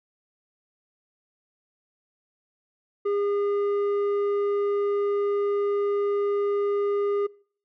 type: tone with low-pass filter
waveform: square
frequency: 406.2 Hz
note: G#4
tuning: 38 cents flat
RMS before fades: -25 dBFS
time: 3.05-7.27 s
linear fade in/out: 10 ms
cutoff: 970 Hz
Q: 0.99
effects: noise-tail reverb RT60 0.5 s tail -24 dB re dry